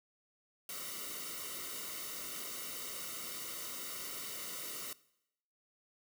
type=noise with comb filter; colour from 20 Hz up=white; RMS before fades=-43 dBFS; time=0.69-4.93 s; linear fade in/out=2 ms; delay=1.2 ms; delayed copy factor=-0.8; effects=noise-tail reverb RT60 0.8 s tail -20 dB re dry